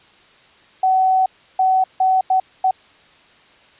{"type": "tone bursts at uneven times", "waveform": "sine", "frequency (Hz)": 754, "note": "F#5", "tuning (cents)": 32, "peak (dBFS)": -12, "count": 5, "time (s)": [[0.83, 1.26], [1.59, 1.84], [2, 2.21], [2.3, 2.4], [2.64, 2.71]], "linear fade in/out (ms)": 5, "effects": ["white hiss -50 dBFS RMS until 3.79 s", "resampled to 8000 Hz"]}